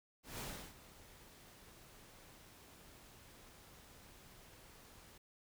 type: noise with ADSR envelope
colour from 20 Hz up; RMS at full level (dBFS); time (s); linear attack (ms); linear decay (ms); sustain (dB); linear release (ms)
pink; -44; 0.23-5.18; 170; 330; -16; 5
effects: none